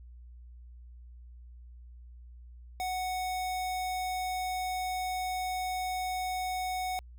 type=tone; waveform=square; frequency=740 Hz; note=F#5; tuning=in tune; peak=-32 dBFS; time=2.8-6.99 s; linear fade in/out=0 ms; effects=added 60 Hz sine -47 dBFS peak until 7.18 s